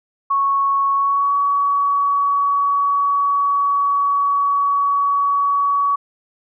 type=tone with pitch glide; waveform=sine; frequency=1106 to 1129.9 Hz; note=C#6 to C#6; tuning=-4 to +33 cents; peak=-14 dBFS; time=0.3-5.96 s; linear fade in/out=10 ms; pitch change=+37 cents; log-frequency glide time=0.94-1.35 s; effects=none